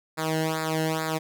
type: tone with flanger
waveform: sawtooth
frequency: 158.8 Hz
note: D#3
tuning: 36 cents sharp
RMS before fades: -27 dBFS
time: 0.17-1.19 s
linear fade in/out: 20 ms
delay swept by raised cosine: 0.33 to 0.86 ms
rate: 2.3 Hz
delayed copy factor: -0.95
effects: none